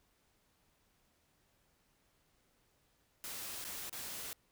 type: noise with dropouts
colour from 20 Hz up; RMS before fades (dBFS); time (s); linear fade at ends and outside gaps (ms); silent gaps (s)
white; -44; 3.24-4.33; 0; 3.642-3.649 / 3.895-3.928
effects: pink hiss -74 dBFS RMS until 4.51 s